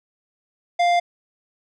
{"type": "tone with tanh clipping", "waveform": "sine", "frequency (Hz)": 698.5, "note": "F5", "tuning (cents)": 0, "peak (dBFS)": -17, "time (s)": [0.79, 1], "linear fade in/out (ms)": 10, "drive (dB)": 14, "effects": []}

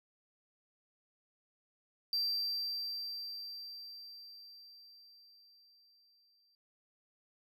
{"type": "tone with exponential decay", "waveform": "triangle", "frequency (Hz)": 4699, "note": "D8", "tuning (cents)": 0, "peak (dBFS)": -29, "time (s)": [2.13, 6.55], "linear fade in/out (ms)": 1, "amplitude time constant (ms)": 960, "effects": []}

